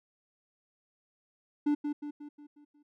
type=tone with echo; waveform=triangle; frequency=293.7 Hz; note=D4; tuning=in tune; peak=-22 dBFS; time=1.66-1.75 s; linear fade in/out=10 ms; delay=180 ms; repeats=6; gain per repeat=-6 dB; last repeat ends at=2.83 s; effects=none